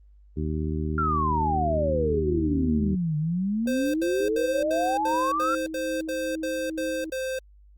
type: harmonic tone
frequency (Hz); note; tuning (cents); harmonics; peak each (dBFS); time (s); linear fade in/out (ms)
77.4; D#2; -9; 1 / 2 / 3 / 4 / 5; -28 / -31 / -33 / -34 / -35; 0.36-2.96; 20
type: exponential two-way sweep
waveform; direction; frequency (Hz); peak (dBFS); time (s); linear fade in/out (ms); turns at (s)
sine; down then up; 1396.9 to 148.6 to 1396.9; -23; 0.98-5.55; 2; 3.17
type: tone bursts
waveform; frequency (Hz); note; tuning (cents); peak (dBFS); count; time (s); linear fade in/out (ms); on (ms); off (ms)
square; 522; C5; -4; -28; 11; 3.67-7.39; 5; 270; 75
type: tone with tremolo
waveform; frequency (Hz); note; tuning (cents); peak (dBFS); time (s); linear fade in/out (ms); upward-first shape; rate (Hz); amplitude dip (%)
sine; 318.2; D#4; +39; -29; 4.2-7.1; 5; sine; 2.4; 35
effects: added 50 Hz sine -50 dBFS peak until 7.77 s + Opus 24 kbps